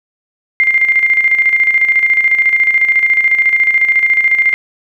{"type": "tone with tremolo", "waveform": "sine", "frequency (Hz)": 2100, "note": "C7", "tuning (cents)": 6, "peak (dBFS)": -6, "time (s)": [0.6, 4.54], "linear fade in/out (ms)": 0, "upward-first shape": "square", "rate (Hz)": 14, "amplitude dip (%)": 55, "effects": ["8-bit"]}